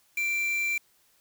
triangle tone with quantisation, 2355 Hz, D7, 4 cents sharp, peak -24 dBFS, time 0.17-0.78 s, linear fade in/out 5 ms, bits 6, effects white hiss -65 dBFS RMS until 1.2 s

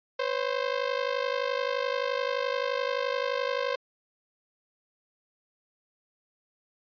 sawtooth ring-modulated tone, 523.3 Hz, C5, in tune, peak -20 dBFS, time 0.19-3.76 s, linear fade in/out 5 ms, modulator 25.8 Hz, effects resampled to 11025 Hz

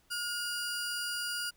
30% pulse tone pair together, 1431 / 4813 Hz, F6 / D8, +42 / +42 cents, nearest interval octave + major sixth, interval 2100 cents, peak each -33 / -34 dBFS, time 0.1-1.51 s, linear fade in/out 20 ms, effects pink hiss -68 dBFS RMS until 1.56 s

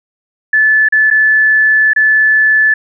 sine tone with dropouts, 1737 Hz, A6, 23 cents flat, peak -6 dBFS, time 0.53-2.74 s, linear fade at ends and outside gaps 5 ms, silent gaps 0.887-0.923 / 1.103-1.11 / 1.934-1.961 s, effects none

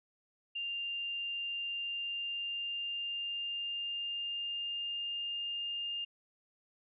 sine tone with pitch glide, 2794 to 2813 Hz, F7 to F7, 0 to +12 cents, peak -35 dBFS, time 0.55-6.05 s, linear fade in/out 10 ms, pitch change +12 cents, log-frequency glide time 1.74-5.27 s, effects none

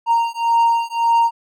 triangle beating tone pair, 927 / 928.8 Hz, A#5 / A#5, -10 / -7 cents, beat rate 1.8 Hz, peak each -15 dBFS, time 0.06-1.31 s, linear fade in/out 50 ms, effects none

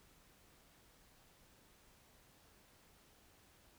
silence, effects pink hiss -67 dBFS RMS until 3.78 s

